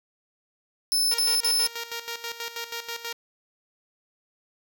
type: tone bursts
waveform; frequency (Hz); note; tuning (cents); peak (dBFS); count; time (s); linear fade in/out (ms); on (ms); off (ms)
sawtooth; 5260; E8; -5; -18; 3; 0.92-1.666; 0; 220; 43
type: tone with tremolo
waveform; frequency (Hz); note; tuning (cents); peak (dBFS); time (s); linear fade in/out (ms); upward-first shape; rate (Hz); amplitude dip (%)
5% pulse; 466.2; A#4; 0; -19; 1.11-3.13; 5; square; 6.2; 70
effects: none